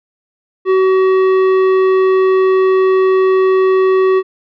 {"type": "tone with tanh clipping", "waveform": "triangle", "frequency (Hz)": 377.7, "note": "F#4", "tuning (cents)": 36, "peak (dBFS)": -10, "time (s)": [0.65, 4.23], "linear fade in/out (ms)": 50, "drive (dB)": 16, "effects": []}